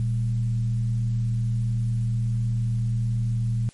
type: tone with frequency modulation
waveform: sine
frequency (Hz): 116.54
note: A#2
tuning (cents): 0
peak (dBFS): -21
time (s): 0-3.69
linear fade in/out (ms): 0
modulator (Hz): 81.4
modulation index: 0.39
effects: white hiss -54 dBFS RMS until 3.73 s + MP3 48 kbps